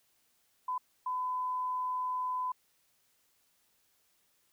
sine tone bursts at uneven times, 1008 Hz, B5, 35 cents sharp, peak -31 dBFS, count 2, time 0.68-0.78 / 1.06-2.52 s, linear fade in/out 5 ms, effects white hiss -72 dBFS RMS until 4.52 s

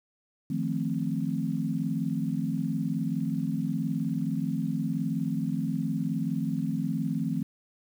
sine chord, F dominant seventh, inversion third, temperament equal, 155.56 / 174.61 / 220 / 261.6 Hz, Eb3 / F3 / A3 / C4, 0 / 0 / 0 / 0 cents, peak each -32 dBFS, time 0.5-7.43 s, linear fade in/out 5 ms, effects 9-bit

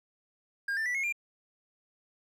triangle tone with pitch steps, 1614 / 1780.5 / 1964.2 / 2167 / 2390 Hz, G#6 / A6 / B6 / C#7 / D7, -50 / +20 / -10 / -40 / +30 cents, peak -27 dBFS, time 0.68-1.125 s, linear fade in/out 5 ms, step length 89 ms, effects none

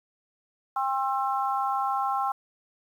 harmonic tone, 266.7 Hz, C4, 33 cents sharp, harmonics 3 / 4 / 5, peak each -27 / -29 / -31 dBFS, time 0.76-2.32 s, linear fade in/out 5 ms, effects 9-bit

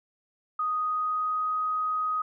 sine tone with pitch glide, 1244.5 to 1253.9 Hz, D#6 to D#6, 0 to +13 cents, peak -25 dBFS, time 0.59-2.22 s, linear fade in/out 5 ms, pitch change +13 cents, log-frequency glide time 0.76-1.57 s, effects none

